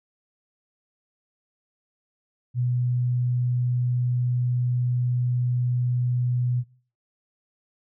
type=tone; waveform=sine; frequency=123.47 Hz; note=B2; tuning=in tune; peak=-21 dBFS; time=2.54-6.64 s; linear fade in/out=50 ms; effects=noise-tail reverb RT60 0.4 s tail -18 dB re dry